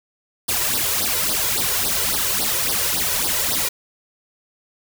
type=noise with flanger; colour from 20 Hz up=white; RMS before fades=-21 dBFS; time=0.48-3.69 s; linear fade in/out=10 ms; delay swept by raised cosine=0.2 to 2.1 ms; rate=3.6 Hz; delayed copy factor=+0.9; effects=none